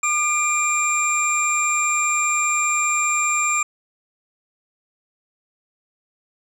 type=tone cluster; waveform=sine; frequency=1205 / 2380 / 7350 Hz; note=D6 / D7 / A#8; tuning=+44 / +22 / -25 cents; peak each=-21 dBFS; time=0.03-3.63 s; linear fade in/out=5 ms; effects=tanh soft clip ceiling -11 dBFS + 9-bit